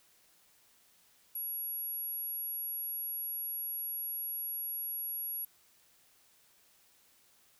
sine tone, 11340 Hz, F9, 25 cents sharp, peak -35 dBFS, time 1.35-5.45 s, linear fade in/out 5 ms, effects white hiss -66 dBFS RMS until 7.59 s

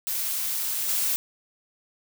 blue noise with level steps, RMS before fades -28 / -25 dBFS, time 0.07-1.16 s, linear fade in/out 0 ms, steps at 0.88 s, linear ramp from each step 10 ms, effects none

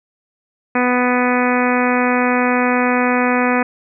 harmonic tone, 248.1 Hz, B3, 8 cents sharp, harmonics 1 / 2 / 3 / 4 / 5 / 6 / 7 / 8 / 9 / 10, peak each -17 / -20 / -22 / -23 / -24 / -25 / -25 / -26 / -27 / -27 dBFS, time 0.75-3.63 s, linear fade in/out 5 ms, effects none

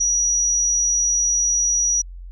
sine tone, 5810 Hz, F#8, 32 cents flat, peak -16 dBFS, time 0-2.02 s, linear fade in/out 10 ms, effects added 44 Hz sine -33 dBFS peak until 2.31 s

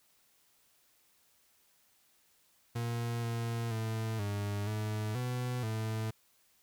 40% pulse tone with pitch steps, 117.7 / 116.3 / 111.3 / 102.1 / 107.2 / 124.5 / 110.2 Hz, A#2 / A#2 / A2 / G#2 / A2 / B2 / A2, +17 / -4 / +20 / -29 / -45 / +14 / +3 cents, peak -32 dBFS, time 2.75-6.11 s, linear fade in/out 10 ms, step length 480 ms, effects white hiss -69 dBFS RMS until 6.62 s

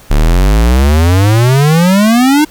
square exponential sweep, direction up, 34.86 to 311.1 Hz, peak -6 dBFS, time 0.1-2.45 s, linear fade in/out 10 ms, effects pink hiss -39 dBFS RMS until 2.5 s

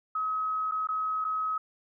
sine tone with dropouts, 1275 Hz, D#6, 42 cents sharp, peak -27 dBFS, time 0.15-1.58 s, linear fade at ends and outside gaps 5 ms, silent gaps 0.713-0.719 / 0.872-0.887 / 1.244-1.248 s, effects none

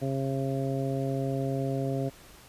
harmonic tone, 135.2 Hz, C#3, 43 cents flat, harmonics 1 / 2 / 3 / 4 / 5, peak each -30 / -33 / -35 / -36 / -37 dBFS, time 0.01-2.1 s, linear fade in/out 20 ms, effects pink hiss -52 dBFS RMS until 2.48 s + resampled to 32000 Hz

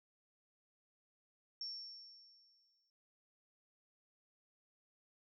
sine tone with exponential decay, 5460 Hz, F8, 40 cents flat, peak -40 dBFS, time 1.61-2.9 s, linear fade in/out 1 ms, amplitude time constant 280 ms, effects none

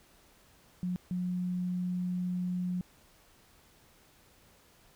sine tone bursts at uneven times, 180 Hz, F#3, 47 cents flat, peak -30 dBFS, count 2, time 0.83-0.96 / 1.11-2.81 s, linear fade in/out 0 ms, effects pink hiss -62 dBFS RMS until 4.95 s

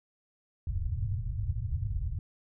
white low-pass noise, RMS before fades -32 dBFS, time 0.67-2.19 s, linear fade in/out 2 ms, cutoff 120 Hz, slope 48 dB/octave, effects none

